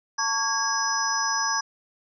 sine tone cluster, 896 / 1126 / 1632 / 5120 / 5910 Hz, A5 / C#6 / G#6 / D#8 / F#8, +31 / +27 / -31 / +49 / -3 cents, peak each -29 dBFS, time 0.18-1.61 s, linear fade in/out 10 ms, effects none

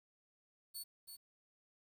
10% pulse tone with echo, 4439 Hz, C#8, 2 cents sharp, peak -37 dBFS, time 0.74-0.84 s, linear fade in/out 20 ms, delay 330 ms, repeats 1, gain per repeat -6 dB, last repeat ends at 1.17 s, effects 11-bit

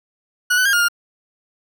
40% pulse tone with pitch steps, 1466 / 1502 / 1614 / 1422 / 1409 Hz, F#6 / F#6 / G#6 / F6 / F6, -16 / +26 / -50 / +31 / +15 cents, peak -13 dBFS, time 0.5-0.885 s, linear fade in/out 10 ms, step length 77 ms, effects none

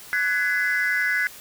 sine tone cluster, 1488 / 1677 / 2028 Hz, F#6 / G#6 / B6, +9 / +16 / +45 cents, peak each -23 dBFS, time 0.13-1.27 s, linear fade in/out 0 ms, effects tanh soft clip ceiling -15 dBFS + white hiss -43 dBFS RMS until 1.4 s

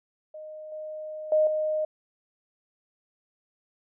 sine tone with level steps, 618 Hz, D#5, 12 cents flat, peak -38 / -34 / -18 / -24 dBFS, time 0.34-1.85 s, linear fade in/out 5 ms, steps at 0.72 / 1.32 / 1.47 s, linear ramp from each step 2 ms, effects none

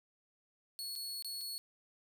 sawtooth tone with dropouts, 4372 Hz, C#8, 25 cents flat, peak -37 dBFS, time 0.79-1.58 s, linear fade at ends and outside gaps 0 ms, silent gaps 0.954-0.96 / 1.224-1.246 / 1.41-1.413 s, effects none

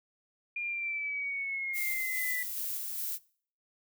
sine linear sweep, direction down, 2420 to 1973 Hz, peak -32 dBFS, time 0.56-2.43 s, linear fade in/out 5 ms
violet noise with tremolo, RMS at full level -35 dBFS, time 1.73-3.19 s, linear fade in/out 50 ms, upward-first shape square, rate 2.4 Hz, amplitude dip 25%
effects noise-tail reverb RT60 0.5 s tail -22 dB re dry

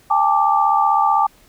sine chord, G suspended second, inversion none, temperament equal with one note detuned, 804.2 / 880 / 1174.7 Hz, G5 / A5 / D6, +44 / 0 / 0 cents, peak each -17 dBFS, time 0.1-1.27 s, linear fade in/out 10 ms, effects pink hiss -52 dBFS RMS until 1.48 s

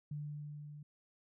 sine tone with level ramp, 147.9 Hz, D3, 13 cents sharp, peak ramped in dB -38 to -48 dBFS, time 0.11-0.83 s, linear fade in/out 5 ms, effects none

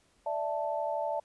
sine chord, D suspended second, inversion none, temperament equal, 587.3 / 659.3 / 880 Hz, D5 / E5 / A5, 0 / 0 / 0 cents, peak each -34 dBFS, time 0.26-1.2 s, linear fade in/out 5 ms, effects pink hiss -68 dBFS RMS until 1.24 s + resampled to 24000 Hz

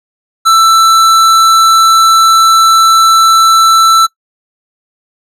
sine tone with hard clipping, 1329 Hz, E6, 14 cents sharp, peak -5 dBFS, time 0.45-4.07 s, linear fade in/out 20 ms, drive 14 dB, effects noise-tail reverb RT60 0.1 s tail -20 dB re dry

